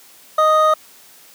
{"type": "tone pair together", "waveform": "triangle", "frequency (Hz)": [622.3, 1244.6], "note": ["D#5", "D#6"], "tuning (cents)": [0, 0], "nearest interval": "octave", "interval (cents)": 1200, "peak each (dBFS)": [-13, -11], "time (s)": [0.38, 0.74], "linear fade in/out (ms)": 5, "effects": ["white hiss -46 dBFS RMS until 1.34 s", "high-pass 150 Hz 12 dB/octave"]}